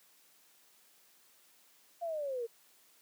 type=linear sweep; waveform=sine; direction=down; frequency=698.5 to 449.3 Hz; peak=-34 dBFS; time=2.01-2.47 s; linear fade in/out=20 ms; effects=white hiss -65 dBFS RMS until 3.01 s + high-pass 200 Hz 12 dB/octave